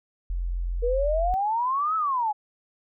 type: tone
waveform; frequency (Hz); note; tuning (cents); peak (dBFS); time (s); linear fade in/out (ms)
sine; 43.65; F1; 0; -25; 0.3-1.34; 0
type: exponential two-way sweep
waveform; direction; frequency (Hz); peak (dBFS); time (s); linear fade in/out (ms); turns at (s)
sine; up then down; 466.2 to 1318.5 to 819; -22; 0.82-2.33; 20; 1.96
effects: none